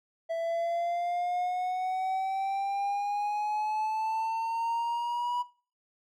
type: exponential sweep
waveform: triangle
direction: up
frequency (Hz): 659.3 to 978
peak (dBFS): -26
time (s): 0.29-5.43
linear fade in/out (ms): 20
effects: noise-tail reverb RT60 0.4 s tail -19 dB re dry